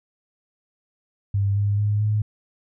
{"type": "tone with pitch steps", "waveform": "sine", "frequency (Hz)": [99.8, 101.9, 104.04, 106.22], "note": ["G2", "G#2", "G#2", "G#2"], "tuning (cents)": [32, -32, 4, 39], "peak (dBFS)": -18, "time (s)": [1.34, 2.22], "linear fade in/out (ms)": 5, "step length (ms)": 220, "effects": []}